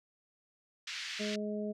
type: band-pass noise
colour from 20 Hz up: pink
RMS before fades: -41 dBFS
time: 0.87-1.36 s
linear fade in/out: 5 ms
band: 1800 to 5500 Hz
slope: 24 dB/octave
type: harmonic tone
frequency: 209.9 Hz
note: G#3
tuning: 19 cents sharp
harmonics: 1 / 2 / 3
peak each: -36 / -39 / -41 dBFS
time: 1.19-1.73 s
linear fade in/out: 20 ms
effects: none